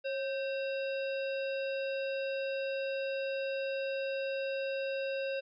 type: harmonic tone with a mistuned harmonic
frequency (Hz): 543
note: C#5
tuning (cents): -36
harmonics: 1 / 3 / 5 / 7 / 9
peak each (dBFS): -33 / -44 / -42 / -50 / -53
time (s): 0.04-5.41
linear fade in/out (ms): 20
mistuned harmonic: 3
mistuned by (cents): -77
effects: none